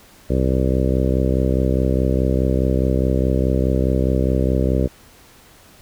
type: harmonic tone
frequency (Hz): 64.8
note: C2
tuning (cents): -16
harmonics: 1 / 2 / 3 / 4 / 5 / 6 / 7 / 8 / 9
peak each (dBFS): -19 / -22 / -24 / -25 / -26 / -27 / -27 / -28 / -29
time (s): 0.29-4.88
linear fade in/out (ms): 20
effects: pink hiss -48 dBFS RMS until 5.81 s